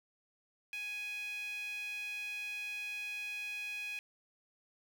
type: tone with high-pass filter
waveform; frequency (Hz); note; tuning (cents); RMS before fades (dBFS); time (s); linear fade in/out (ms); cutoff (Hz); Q
sawtooth; 832; G#5; +3; -41; 0.73-3.99; 0; 2400; 8.6
effects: none